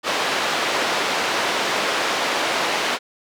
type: band-pass noise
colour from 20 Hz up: pink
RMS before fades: -22 dBFS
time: 0.03-2.99 s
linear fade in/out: 50 ms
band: 480 to 4400 Hz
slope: 12 dB/octave
effects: none